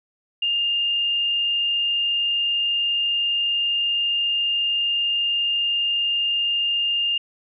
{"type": "tone with frequency modulation", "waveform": "sine", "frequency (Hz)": 2814, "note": "F7", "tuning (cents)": 12, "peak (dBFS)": -19, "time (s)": [0.42, 7.18], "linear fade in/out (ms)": 5, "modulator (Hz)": 34.8, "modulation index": 0.62, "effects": []}